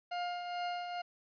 40% pulse tone with tremolo, 707 Hz, F5, 21 cents sharp, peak -33 dBFS, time 0.11-1.02 s, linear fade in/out 10 ms, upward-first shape triangle, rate 2.3 Hz, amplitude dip 50%, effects resampled to 11025 Hz + 11-bit

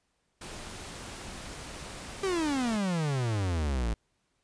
pink noise, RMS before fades -42 dBFS, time 0.41-2.77 s, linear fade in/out 5 ms
45% pulse exponential sweep, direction down, 399 to 53 Hz, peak -27 dBFS, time 2.23-3.94 s, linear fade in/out 5 ms
effects pink hiss -75 dBFS RMS until 4.43 s + resampled to 22050 Hz

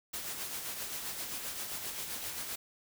white noise with tremolo, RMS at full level -38 dBFS, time 0.13-2.56 s, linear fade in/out 10 ms, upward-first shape sine, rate 7.6 Hz, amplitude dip 40%, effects none

